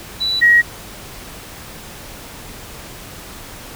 sine tone pair in turn, 3955 / 1898.6 Hz, B7 / A#6, +2 / +31 cents, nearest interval octave + minor second, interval 1271 cents, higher first, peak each -16 / -7 dBFS, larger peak second, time 0.2-0.41 / 0.41-0.62 s, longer neither, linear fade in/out 20 ms, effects pink hiss -35 dBFS RMS until 3.75 s

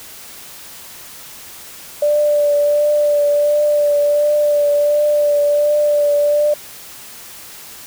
sine tone with vibrato, 587.3 Hz, D5, in tune, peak -11 dBFS, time 2.02-6.54 s, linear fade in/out 5 ms, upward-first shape triangle, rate 1.4 Hz, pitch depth 22 cents each way, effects white hiss -36 dBFS RMS until 7.86 s

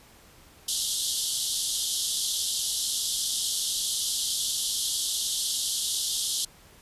pink band-pass noise, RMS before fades -29 dBFS, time 0.68-6.45 s, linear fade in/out 5 ms, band 3100 to 12000 Hz, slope 96 dB/octave, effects pink hiss -54 dBFS RMS until 6.81 s + resampled to 32000 Hz

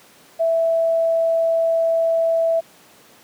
sine tone, 659.3 Hz, E5, in tune, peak -15 dBFS, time 0.39-2.61 s, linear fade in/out 20 ms, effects pink hiss -49 dBFS RMS until 3.23 s + high-pass 200 Hz 12 dB/octave

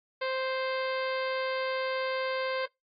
harmonic tone, 523.3 Hz, C5, in tune, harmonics 1 / 2 / 3 / 4 / 5 / 6 / 7 / 8 / 9, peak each -31 / -36 / -38 / -39 / -44 / -46 / -47 / -47 / -47 dBFS, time 0.21-2.66 s, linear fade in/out 10 ms, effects noise-tail reverb RT60 0.2 s tail -25 dB re dry + AAC 32 kbps

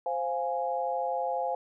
sine chord, F minor, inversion second, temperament equal, 523.3 / 698.5 / 830.6 Hz, C5 / F5 / Ab5, 0 / 0 / 0 cents, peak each -32 dBFS, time 0.06-1.55 s, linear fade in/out 2 ms, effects none

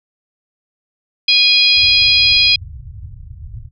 harmonic tone, 823 Hz, G#5, 16 cents flat, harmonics 3 / 4 / 5 / 6, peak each -14 / -14 / -14 / -14 dBFS, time 1.28-2.56 s, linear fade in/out 5 ms
white low-pass noise, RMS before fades -32 dBFS, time 1.74-3.71 s, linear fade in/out 50 ms, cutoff 120 Hz, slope 48 dB/octave
effects none

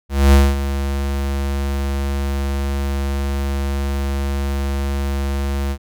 square tone with ADSR envelope, 69.3 Hz, C#2, in tune, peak -7 dBFS, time 0.09-5.78 s, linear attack 240 ms, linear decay 220 ms, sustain -12 dB, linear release 68 ms, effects none

